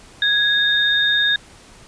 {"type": "tone pair together", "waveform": "sine", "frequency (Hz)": [1661.2, 3678], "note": ["G#6", "A#7"], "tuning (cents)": [0, -24], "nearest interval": "octave + major second", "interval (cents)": 1376, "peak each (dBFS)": [-17, -17], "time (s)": [0.22, 1.36], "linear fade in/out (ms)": 2, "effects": ["pink hiss -45 dBFS RMS until 1.87 s", "resampled to 22050 Hz"]}